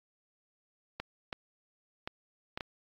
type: clicks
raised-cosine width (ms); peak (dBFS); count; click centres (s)
0.3; -20; 5; 1 / 1.328 / 2.075 / 2.575 / 2.608
effects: AAC 64 kbps